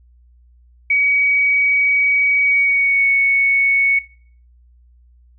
sine tone with pitch glide, 2263 to 2218 Hz, C#7 to C#7, +35 to 0 cents, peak -12 dBFS, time 0.9-3.99 s, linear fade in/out 5 ms, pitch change -35 cents, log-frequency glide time 2.41-3.08 s, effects noise-tail reverb RT60 0.5 s tail -20 dB re dry + added 60 Hz sine -47 dBFS peak until 5.38 s

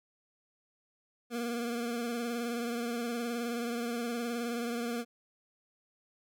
25% pulse tone with vibrato, 236.5 Hz, A#3, 25 cents sharp, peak -29 dBFS, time 1.3-5.05 s, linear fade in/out 50 ms, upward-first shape triangle, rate 19 Hz, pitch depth 50 cents each way, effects none

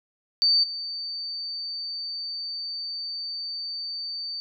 sine tone with level steps, 4584 Hz, D8, 43 cents flat, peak -17 / -30 dBFS, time 0.42-4.4 s, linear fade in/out 0 ms, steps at 0.63 s, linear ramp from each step 10 ms, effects none

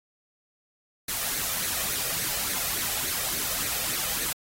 white noise with flanger, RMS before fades -29 dBFS, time 1.08-4.33 s, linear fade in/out 5 ms, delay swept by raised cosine 0.47 to 1.67 ms, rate 3.5 Hz, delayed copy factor +0.55, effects AAC 48 kbps

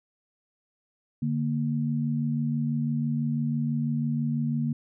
sine tone pair together, 146.74 / 232.8 Hz, D3 / A#3, -1 / -2 cents, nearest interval minor sixth, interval 799 cents, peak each -27 dBFS, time 1.22-4.73 s, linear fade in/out 5 ms, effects none

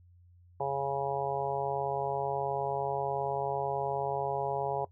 harmonic tone, 138.59 Hz, C#3, in tune, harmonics 1 / 3 / 4 / 5 / 6 / 7, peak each -41 / -36 / -36 / -36 / -35 / -39 dBFS, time 0.6-4.85 s, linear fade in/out 5 ms, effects noise-tail reverb RT60 0.1 s tail -20 dB re dry + added 88 Hz sine -56 dBFS peak until 4.91 s

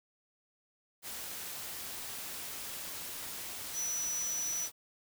sine tone in noise, 5920 Hz, F#8, in tune, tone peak -33 dBFS, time 3.73-4.69 s, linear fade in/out 50 ms, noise white, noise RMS -42 dBFS, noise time 1.02-4.72 s, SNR +6 dB, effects none

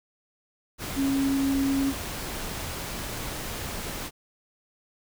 sine tone in noise, 273.3 Hz, C#4, 24 cents flat, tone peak -22 dBFS, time 0.95-1.94 s, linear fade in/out 50 ms, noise pink, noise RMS -34 dBFS, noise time 0.78-4.11 s, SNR +9 dB, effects none

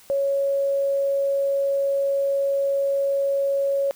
sine tone, 554.4 Hz, C#5, in tune, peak -19 dBFS, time 0.1-3.91 s, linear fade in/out 0 ms, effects white hiss -51 dBFS RMS until 3.95 s

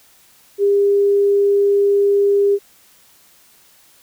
sine tone, 402.2 Hz, G4, 44 cents sharp, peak -11 dBFS, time 0.58-2.59 s, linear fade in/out 50 ms, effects white hiss -51 dBFS RMS until 4.02 s

